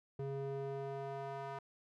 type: tone with band-pass filter sweep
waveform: square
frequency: 137.5 Hz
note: C#3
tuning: 14 cents flat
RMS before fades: -42 dBFS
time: 0.19-1.59 s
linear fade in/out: 5 ms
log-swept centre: 320 to 930 Hz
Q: 1.6
effects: none